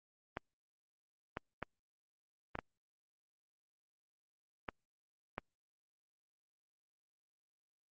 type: clicks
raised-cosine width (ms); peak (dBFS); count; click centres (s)
0.5; -23; 7; 0.371 / 1.371 / 1.627 / 2.554 / 2.589 / 4.688 / 5.381
effects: Opus 32 kbps